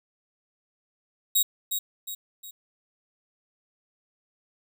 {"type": "tone with echo", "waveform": "5% pulse", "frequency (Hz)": 3800, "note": "A#7", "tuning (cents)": 33, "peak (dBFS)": -11, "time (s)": [1.35, 1.43], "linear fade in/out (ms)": 10, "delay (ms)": 360, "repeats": 3, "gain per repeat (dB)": -7, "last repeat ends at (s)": 2.51, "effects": []}